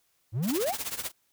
triangle exponential sweep, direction up, 98 to 920 Hz, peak -24 dBFS, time 0.32-0.75 s, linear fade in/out 50 ms
white noise with tremolo, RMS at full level -31 dBFS, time 0.42-1.12 s, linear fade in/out 50 ms, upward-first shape triangle, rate 16 Hz, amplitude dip 90%
effects white hiss -71 dBFS RMS until 1.32 s

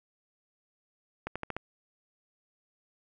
accelerating click train, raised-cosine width 0.5 ms, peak -19 dBFS, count 5, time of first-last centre 1.27-1.566 s, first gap 86 ms, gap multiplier 0.9, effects none

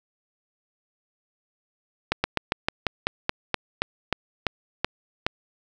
slowing click train, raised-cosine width 0.3 ms, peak -5 dBFS, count 14, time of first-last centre 2.12-5.265 s, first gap 120 ms, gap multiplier 1.11, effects none

